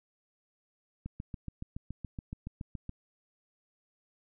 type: click train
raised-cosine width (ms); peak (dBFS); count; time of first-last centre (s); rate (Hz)
5; -26; 14; 1.06-2.894; 7.09
effects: none